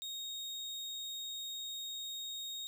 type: tone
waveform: 35% pulse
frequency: 3729 Hz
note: A#7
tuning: in tune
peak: -38 dBFS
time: 0.02-2.67 s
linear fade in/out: 0 ms
effects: none